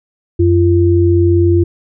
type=tone pair together; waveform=sine; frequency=90.88 / 343.1 Hz; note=F#2 / F4; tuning=-31 / -31 cents; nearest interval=octave + major seventh; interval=2300 cents; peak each=-10 dBFS; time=0.39-1.64 s; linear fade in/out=10 ms; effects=none